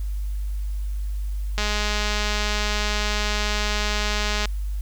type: click train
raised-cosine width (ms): 0.2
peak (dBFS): -8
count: 602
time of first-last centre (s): 1.58-4.456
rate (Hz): 209
effects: added 50 Hz sine -24 dBFS peak until 4.81 s + white hiss -52 dBFS RMS until 4.81 s